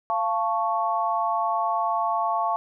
sine chord, F augmented, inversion none, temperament equal with one note detuned, 690 / 880 / 1108.7 Hz, F5 / A5 / C#6, -21 / 0 / 0 cents, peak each -26 dBFS, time 0.1-2.56 s, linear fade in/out 0 ms, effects none

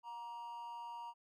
triangle tone with amplitude modulation, 943 Hz, A#5, 20 cents sharp, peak -40 dBFS, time 0.03-1.14 s, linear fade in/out 50 ms, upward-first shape sine, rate 222 Hz, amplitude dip 55%, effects none

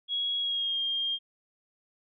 sine tone with pitch glide, 3322 to 3214 Hz, G#7 to G7, 0 to +43 cents, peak -27 dBFS, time 0.08-1.19 s, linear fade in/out 50 ms, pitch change -57 cents, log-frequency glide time 0.39-0.8 s, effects none

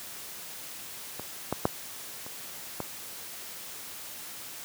clicks, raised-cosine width 1 ms, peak -22 / -13 / -8 / -27 / -17 dBFS, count 5, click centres 1.196 / 1.526 / 1.654 / 2.265 / 2.803 s, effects white hiss -42 dBFS RMS until 4.64 s + high-pass 80 Hz 12 dB/octave

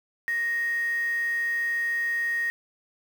sine tone with quantisation, 1867 Hz, A#6, 2 cents sharp, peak -24 dBFS, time 0.28-2.5 s, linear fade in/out 0 ms, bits 7, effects none

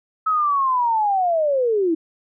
sine linear sweep, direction down, 1295 to 311.1 Hz, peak -16 dBFS, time 0.26-1.95 s, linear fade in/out 10 ms, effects none

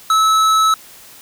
sine tone with hard clipping, 1300 Hz, E6, 24 cents flat, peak -12 dBFS, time 0.1-0.74 s, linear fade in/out 2 ms, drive 13 dB, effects white hiss -41 dBFS RMS until 1.21 s

